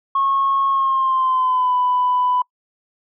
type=tone with pitch glide; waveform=sine; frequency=1092 to 995.6 Hz; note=C#6 to B5; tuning=-26 to +14 cents; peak=-14 dBFS; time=0.15-2.42 s; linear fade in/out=5 ms; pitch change=-160 cents; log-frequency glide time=0.7-1.75 s; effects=noise-tail reverb RT60 0.1 s tail -26 dB re dry + tanh soft clip ceiling -10 dBFS